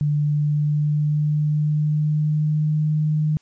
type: tone with pitch glide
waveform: sine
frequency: 147.8 to 153.1 Hz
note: D3 to D#3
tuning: +11 to -28 cents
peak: -17 dBFS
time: 0.01-3.37 s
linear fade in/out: 0 ms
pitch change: +61 cents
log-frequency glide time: 0.15-2.85 s
effects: white hiss -61 dBFS RMS until 3.41 s + resampled to 16000 Hz